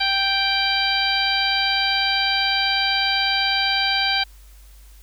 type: harmonic tone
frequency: 784 Hz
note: G5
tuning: in tune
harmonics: 1 / 2 / 3 / 4 / 5 / 6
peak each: -25 / -25 / -25 / -25 / -25 / -25 dBFS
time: 0-4.24 s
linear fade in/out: 10 ms
effects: added 50 Hz sine -43 dBFS peak until 5.02 s + white hiss -54 dBFS RMS until 5.02 s